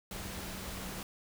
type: tone in noise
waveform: sine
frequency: 191.1 Hz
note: G3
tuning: 44 cents flat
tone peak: -47 dBFS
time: 0.11-1.03 s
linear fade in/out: 2 ms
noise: pink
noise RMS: -42 dBFS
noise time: 0.11-1.03 s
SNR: -8 dB
effects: none